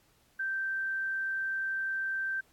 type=tone; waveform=sine; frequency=1563 Hz; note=G6; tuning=6 cents flat; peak=-30 dBFS; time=0.39-2.41 s; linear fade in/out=10 ms; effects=pink hiss -67 dBFS RMS until 2.52 s + AAC 64 kbps